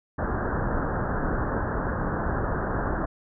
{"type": "low-pass noise", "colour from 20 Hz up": "pink", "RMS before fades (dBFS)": -27, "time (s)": [0.18, 3.06], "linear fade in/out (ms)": 10, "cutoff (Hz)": 1700, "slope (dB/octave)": 96, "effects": []}